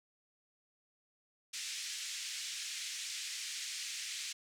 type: band-pass noise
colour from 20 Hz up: white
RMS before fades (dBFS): -42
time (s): 1.53-4.33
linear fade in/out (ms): 10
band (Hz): 2000 to 7500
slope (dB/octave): 24
effects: none